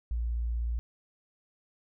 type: tone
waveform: sine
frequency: 58.2 Hz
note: A#1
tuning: 2 cents flat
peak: -28 dBFS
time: 0.11-0.79 s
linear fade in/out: 0 ms
effects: none